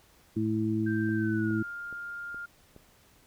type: harmonic tone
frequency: 109.2 Hz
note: A2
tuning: 13 cents flat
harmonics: 1 / 2 / 3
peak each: -32 / -30 / -29 dBFS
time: 0.36-1.63 s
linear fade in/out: 10 ms
type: tone with pitch glide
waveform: sine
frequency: 1568 to 1405 Hz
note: G6 to F6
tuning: 0 to +10 cents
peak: -36 dBFS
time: 0.86-2.46 s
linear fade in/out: 10 ms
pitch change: -190 cents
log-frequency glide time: 1.15-1.6 s
type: click train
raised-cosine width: 2 ms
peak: -36 dBFS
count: 5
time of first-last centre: 1.09-2.764 s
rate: 2.39 Hz
effects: pink hiss -61 dBFS RMS until 3.26 s